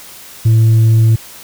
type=tone; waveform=sine; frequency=112 Hz; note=A2; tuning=31 cents sharp; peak=-3 dBFS; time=0.45-1.16 s; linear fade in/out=10 ms; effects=tanh soft clip ceiling -5 dBFS + white hiss -35 dBFS RMS until 1.43 s